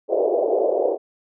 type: band-pass noise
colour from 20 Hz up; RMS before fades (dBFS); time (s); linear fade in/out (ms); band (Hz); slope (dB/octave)
pink; -20; 0.08-0.98; 50; 380 to 670; 48
effects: none